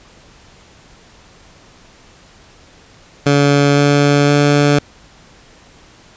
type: tone with pitch steps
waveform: 15% pulse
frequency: 142.7 / 143.78 / 144.86 Hz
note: D3 / D3 / D3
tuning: -49 / -36 / -23 cents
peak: -3 dBFS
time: 3.26-4.79 s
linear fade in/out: 5 ms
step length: 510 ms
effects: pink hiss -45 dBFS RMS until 6.16 s + resampled to 16000 Hz